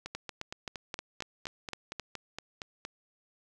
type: two click trains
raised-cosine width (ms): 0.2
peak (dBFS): -21 / -19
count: 13 / 8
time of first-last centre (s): 0.06-2.851 / 0.15-1.997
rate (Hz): 4.3 / 3.79
effects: none